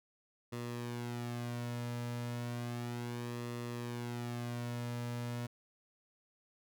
sawtooth tone with flanger, 120 Hz, B2, 49 cents flat, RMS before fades -40 dBFS, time 0.52-5.47 s, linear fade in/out 10 ms, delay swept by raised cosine 1.3 to 2.7 ms, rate 0.33 Hz, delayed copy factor -0.55, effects none

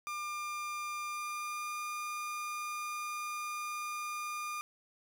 30% pulse tone with pitch glide, 1200 to 1209.7 Hz, D6 to D#6, +37 to -49 cents, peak -34 dBFS, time 0.07-4.61 s, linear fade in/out 0 ms, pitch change +14 cents, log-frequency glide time 1.1-1.83 s, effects none

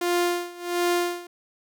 sawtooth tone with tremolo, 350.4 Hz, F4, 6 cents sharp, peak -16 dBFS, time 0.01-1.27 s, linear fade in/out 5 ms, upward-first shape sine, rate 1.4 Hz, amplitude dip 90%, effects none

